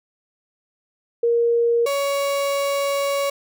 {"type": "tone pair in turn", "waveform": ["sine", "35% pulse"], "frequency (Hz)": [469.2, 560.3], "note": ["A#4", "C#5"], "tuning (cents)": [11, 18], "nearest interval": "minor third", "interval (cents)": 307, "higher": "second", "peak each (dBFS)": [-15, -18], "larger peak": "first", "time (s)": [[1.23, 1.86], [1.86, 3.3]], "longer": "second", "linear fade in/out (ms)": 5, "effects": []}